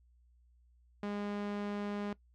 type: tone with low-pass filter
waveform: sawtooth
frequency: 204.8 Hz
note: G#3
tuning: 24 cents flat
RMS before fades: -38 dBFS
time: 1.03-2.13 s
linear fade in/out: 2 ms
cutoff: 3400 Hz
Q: 0.51
effects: noise-tail reverb RT60 0.1 s tail -20 dB re dry + added 60 Hz sine -63 dBFS peak until 2.34 s